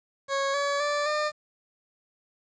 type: tone with pitch steps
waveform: 20% pulse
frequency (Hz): 550 / 567.1 / 584.7 / 602.9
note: C#5 / C#5 / D5 / D5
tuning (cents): -14 / +39 / -8 / +45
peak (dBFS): -20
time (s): 0.28-1.32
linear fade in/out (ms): 50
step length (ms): 260
effects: resampled to 16000 Hz + 9-bit